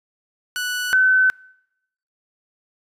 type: tone pair in turn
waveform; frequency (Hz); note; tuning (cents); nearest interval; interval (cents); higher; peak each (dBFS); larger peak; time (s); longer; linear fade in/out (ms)
sawtooth / sine; 1480 / 1519.9; F#6 / F#6; 0 / +46; unison; 46; second; -19 / -12; second; 0.56-0.93 / 0.93-1.3; neither; 0
effects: noise-tail reverb RT60 0.8 s tail -26 dB re dry + resampled to 32000 Hz